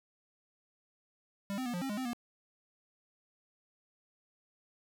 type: tone with pitch steps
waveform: square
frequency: 199 / 258 / 241.9 / 177 / 268.6 / 206.8 / 259.2 / 239.3 Hz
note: G3 / C4 / B3 / F3 / C4 / G#3 / C4 / A#3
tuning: +26 / -24 / -36 / +23 / +46 / -7 / -16 / +46 cents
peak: -35 dBFS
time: 1.5-2.132 s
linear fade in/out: 0 ms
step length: 79 ms
effects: none